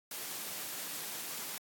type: high-pass noise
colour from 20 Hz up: white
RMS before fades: -41 dBFS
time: 0.11-1.58 s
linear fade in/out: 2 ms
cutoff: 130 Hz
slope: 24 dB/octave
effects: AAC 64 kbps